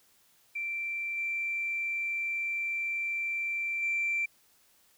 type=tone with level steps; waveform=sine; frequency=2349 Hz; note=D7; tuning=in tune; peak=-31 / -29 / -26 dBFS; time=0.55-4.26 s; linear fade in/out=10 ms; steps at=1.17 / 3.82 s; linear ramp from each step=10 ms; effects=tanh soft clip ceiling -23 dBFS + white hiss -65 dBFS RMS until 4.97 s